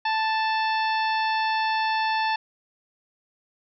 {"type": "harmonic tone with a mistuned harmonic", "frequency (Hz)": 880, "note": "A5", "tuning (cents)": 0, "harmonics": [1, 2, 3, 4, 5, 6], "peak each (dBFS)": [-23, -29, -32, -36, -36, -41], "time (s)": [0.05, 2.36], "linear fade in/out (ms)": 5, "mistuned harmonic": 6, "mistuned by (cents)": 16, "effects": []}